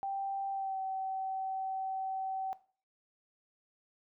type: tone with pitch glide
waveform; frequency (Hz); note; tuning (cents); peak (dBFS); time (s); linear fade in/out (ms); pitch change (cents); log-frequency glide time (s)
sine; 784 to 765.2; G5 to G5; 0 to -42; -33; 0.03-2.53; 0; -42; 0.51-0.79
effects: noise-tail reverb RT60 0.4 s tail -17 dB re dry